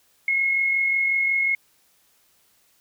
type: tone with amplitude modulation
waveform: sine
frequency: 2167 Hz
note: C#7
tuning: 40 cents flat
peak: -17 dBFS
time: 0.28-1.55 s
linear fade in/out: 2 ms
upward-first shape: sine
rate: 45.5 Hz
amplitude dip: 35%
effects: white hiss -62 dBFS RMS until 2.8 s